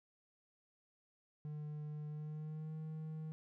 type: tone with pitch glide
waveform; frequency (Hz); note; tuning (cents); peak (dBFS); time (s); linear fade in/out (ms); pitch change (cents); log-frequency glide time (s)
triangle; 150.4 to 156.97; D3 to D#3; +42 to +16; -40; 1.45-3.32; 0; +74; 2.08-2.74
effects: none